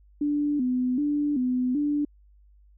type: tone with vibrato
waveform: sine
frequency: 271.5 Hz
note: C#4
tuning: 36 cents flat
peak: -22 dBFS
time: 0.21-2.05 s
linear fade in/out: 5 ms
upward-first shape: square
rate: 1.3 Hz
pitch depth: 130 cents each way
effects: added 50 Hz sine -53 dBFS peak until 2.77 s